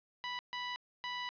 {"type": "tone bursts at uneven times", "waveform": "15% pulse", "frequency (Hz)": 986, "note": "B5", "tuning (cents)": -3, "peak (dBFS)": -31, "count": 3, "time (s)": [[0.24, 0.39], [0.53, 0.76], [1.04, 1.29]], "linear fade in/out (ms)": 0, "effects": ["resampled to 11025 Hz", "10-bit"]}